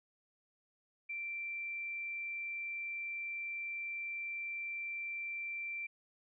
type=tone; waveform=sine; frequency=2350 Hz; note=D7; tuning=1 cent sharp; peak=-38 dBFS; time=1.09-5.87 s; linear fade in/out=10 ms; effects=none